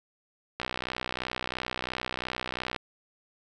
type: click train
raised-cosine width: 0.3 ms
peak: -15 dBFS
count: 137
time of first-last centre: 0.6-2.762 s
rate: 62.9 Hz
effects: none